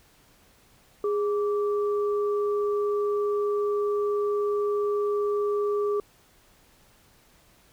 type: tone pair together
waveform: sine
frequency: 412.3 / 1164.3 Hz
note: G#4 / D6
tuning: -13 / -15 cents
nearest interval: octave + tritone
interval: 1798 cents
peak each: -23 / -34 dBFS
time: 1.04-6 s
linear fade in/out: 2 ms
effects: pink hiss -59 dBFS RMS until 7.72 s